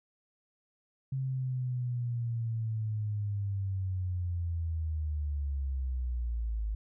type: linear sweep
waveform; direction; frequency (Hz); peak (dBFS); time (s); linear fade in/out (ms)
sine; down; 134 to 51.91; -30; 1.12-6.75; 5
effects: none